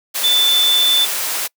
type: tone in noise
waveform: sine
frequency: 3520 Hz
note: A7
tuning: in tune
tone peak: -11 dBFS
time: 0.23-1.06 s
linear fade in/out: 20 ms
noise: white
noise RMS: -21 dBFS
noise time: 0.14-1.48 s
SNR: +7 dB
effects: noise-tail reverb RT60 0.1 s tail -26 dB re dry + high-pass 400 Hz 12 dB/octave